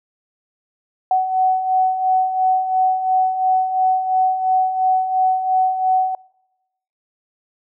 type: beating tone pair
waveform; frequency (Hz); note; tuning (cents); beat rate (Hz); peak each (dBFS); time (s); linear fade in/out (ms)
sine; 747 / 749.9; F#5 / F#5; +16 / +23; 2.9; -22 / -15; 1.11-6.15; 2
effects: noise-tail reverb RT60 1.0 s tail -26 dB re dry